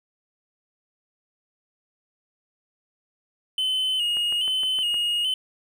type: tone with vibrato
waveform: triangle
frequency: 2956 Hz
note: F#7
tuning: 2 cents flat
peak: -20 dBFS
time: 3.58-5.34 s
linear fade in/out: 2 ms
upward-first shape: square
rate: 1.2 Hz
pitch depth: 52 cents each way
type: click train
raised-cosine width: 0.5 ms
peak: -25 dBFS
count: 6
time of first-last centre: 4.17-4.943 s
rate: 6.47 Hz
effects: none